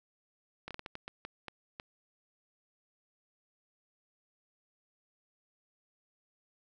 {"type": "slowing click train", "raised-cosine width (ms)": 0.3, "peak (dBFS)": -25, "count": 10, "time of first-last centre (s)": [0.68, 1.799], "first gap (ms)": 27, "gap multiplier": 1.36, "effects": []}